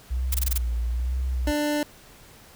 sine tone with vibrato, 61.3 Hz, B1, 12 cents flat, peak -23 dBFS, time 0.1-1.52 s, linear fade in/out 20 ms, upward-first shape sine, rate 1.1 Hz, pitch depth 88 cents each way
blue noise bursts, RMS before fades -26 dBFS, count 6, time 0.32-0.579 s, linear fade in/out 5 ms, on 24 ms, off 23 ms
25% pulse tone, 296.2 Hz, D4, 15 cents sharp, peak -19 dBFS, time 1.47-1.83 s, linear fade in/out 2 ms
effects pink hiss -50 dBFS RMS until 2.55 s

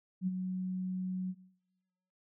sine tone with ADSR envelope, 185 Hz, F#3, in tune, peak -27 dBFS, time 0.21-1.35 s, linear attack 60 ms, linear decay 31 ms, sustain -6 dB, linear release 52 ms, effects noise-tail reverb RT60 1.0 s tail -21 dB re dry

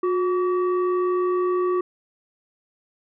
sine tone pair together, 361.3 / 1143.4 Hz, F#4 / D6, -41 / -47 cents, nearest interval octave + minor sixth, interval 1994 cents, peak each -18 / -25 dBFS, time 0.03-1.81 s, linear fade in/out 5 ms, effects tanh soft clip ceiling -16 dBFS

